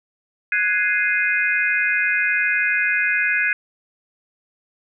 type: chord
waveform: sine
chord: Ab dominant seventh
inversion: third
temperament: equal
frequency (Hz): 1480 / 1661.2 / 2093 / 2489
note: Gb6 / Ab6 / C7 / Eb7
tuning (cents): 0 / 0 / 0 / 0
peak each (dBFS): -24 / -21 / -23 / -22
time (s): 0.52-3.53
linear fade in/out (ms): 2
effects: none